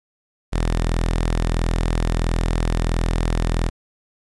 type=tone; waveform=sawtooth; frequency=41.5 Hz; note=E1; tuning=12 cents sharp; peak=-14 dBFS; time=0.52-3.7 s; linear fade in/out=20 ms; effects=resampled to 24000 Hz + 8-bit